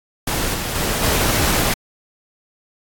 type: noise with level steps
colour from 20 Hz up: pink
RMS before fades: -21 / -24 / -21 / -18 dBFS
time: 0.27-1.74 s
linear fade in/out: 5 ms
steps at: 0.54 / 0.75 / 1.03 s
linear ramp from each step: 5 ms
effects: AAC 64 kbps